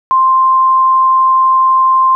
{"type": "tone", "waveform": "sine", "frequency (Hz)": 1048, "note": "C6", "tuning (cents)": 2, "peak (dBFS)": -6, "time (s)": [0.11, 2.15], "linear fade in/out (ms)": 0, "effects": []}